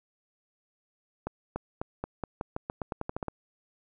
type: accelerating click train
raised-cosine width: 1 ms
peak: -18 dBFS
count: 15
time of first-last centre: 1.27-3.283 s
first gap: 290 ms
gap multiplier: 0.88
effects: none